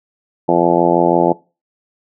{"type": "harmonic tone", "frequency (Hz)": 86, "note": "F2", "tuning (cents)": -26, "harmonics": [2, 3, 4, 5, 6, 7, 8, 9, 10], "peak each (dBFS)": [-21, -21, -16, -21, -19, -19, -20, -21, -19], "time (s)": [0.48, 1.33], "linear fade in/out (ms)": 10, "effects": ["noise-tail reverb RT60 0.3 s tail -21 dB re dry"]}